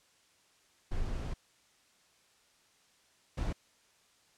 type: noise bursts at uneven times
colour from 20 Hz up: brown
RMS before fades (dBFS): -34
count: 2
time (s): 0.91-1.34 / 3.37-3.53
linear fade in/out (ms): 10
effects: white hiss -67 dBFS RMS until 4.37 s + low-pass 8000 Hz 12 dB/octave